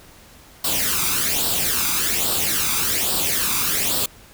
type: noise with flanger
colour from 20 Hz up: white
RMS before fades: -21 dBFS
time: 0.64-4.06 s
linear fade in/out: 5 ms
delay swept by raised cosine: 0.23 to 0.84 ms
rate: 1.2 Hz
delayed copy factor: +0.65
effects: pink hiss -47 dBFS RMS until 4.33 s